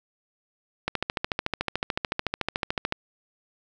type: click train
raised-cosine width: 0.3 ms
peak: -9 dBFS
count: 29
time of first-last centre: 0.88-2.924 s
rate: 13.7 Hz
effects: none